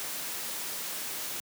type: noise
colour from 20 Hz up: white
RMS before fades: -36 dBFS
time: 0-1.4 s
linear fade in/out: 0 ms
effects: high-pass 150 Hz 12 dB/octave